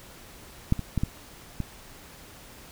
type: clicks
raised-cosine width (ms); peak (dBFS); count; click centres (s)
5; -8 / -18 / -12 / -12 / -16; 5; 0.724 / 0.793 / 0.977 / 1.035 / 1.603
effects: pink hiss -48 dBFS RMS until 2.71 s